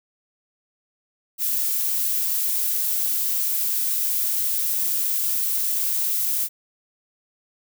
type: noise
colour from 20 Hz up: violet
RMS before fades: -23 dBFS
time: 1.38-6.49 s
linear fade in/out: 50 ms
effects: none